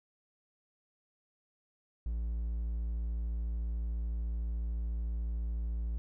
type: tone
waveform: triangle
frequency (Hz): 56.9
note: A#1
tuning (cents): -41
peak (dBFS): -30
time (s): 2.06-5.98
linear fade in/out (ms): 0
effects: none